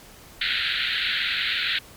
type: band-pass noise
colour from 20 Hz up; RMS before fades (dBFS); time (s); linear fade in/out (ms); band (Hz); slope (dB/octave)
white; -25; 0.41-1.79; 5; 1400 to 4200; 96
effects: pink hiss -47 dBFS RMS until 1.96 s + MP3 96 kbps